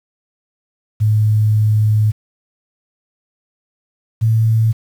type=tone pair in turn; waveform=sine; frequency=107.4 / 111.93 Hz; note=A2 / A2; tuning=-41 / +30 cents; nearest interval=minor second; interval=71 cents; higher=second; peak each=-10 dBFS; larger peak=neither; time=1-2.12 / 4.21-4.73 s; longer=first; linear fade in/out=20 ms; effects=7-bit